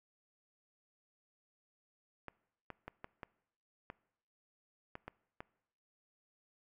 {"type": "clicks", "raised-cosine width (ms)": 0.5, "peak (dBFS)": -29, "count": 9, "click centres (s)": [2.283, 2.703, 2.88, 3.044, 3.232, 3.901, 4.954, 5.08, 5.405], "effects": ["noise-tail reverb RT60 0.8 s tail -22 dB re dry"]}